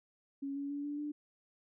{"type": "tone with pitch steps", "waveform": "sine", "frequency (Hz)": [277.2, 281.7, 286.3, 291, 295.7], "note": ["C#4", "C#4", "D4", "D4", "D4"], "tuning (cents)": [0, 28, -44, -16, 12], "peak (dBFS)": -36, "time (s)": [0.42, 1.12], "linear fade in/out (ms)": 10, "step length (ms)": 140, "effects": []}